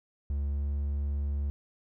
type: tone with pitch glide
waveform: triangle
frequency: 70.8 to 71.33 Hz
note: C#2 to D2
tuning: +37 to -50 cents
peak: -26 dBFS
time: 0.3-1.5 s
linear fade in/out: 0 ms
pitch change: +13 cents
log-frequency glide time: 0.49-0.63 s
effects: none